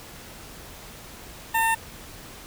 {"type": "tone with notch filter", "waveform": "15% pulse", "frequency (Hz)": 904, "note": "A5", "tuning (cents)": 47, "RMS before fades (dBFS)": -22, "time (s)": [1.54, 1.75], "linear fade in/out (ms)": 10, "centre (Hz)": 4500, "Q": 0.51, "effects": ["pink hiss -43 dBFS RMS until 2.46 s"]}